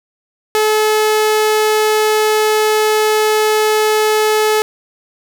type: tone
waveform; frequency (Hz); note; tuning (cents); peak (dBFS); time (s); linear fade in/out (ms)
sawtooth; 430; A4; -40; -7; 0.55-4.62; 0
effects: none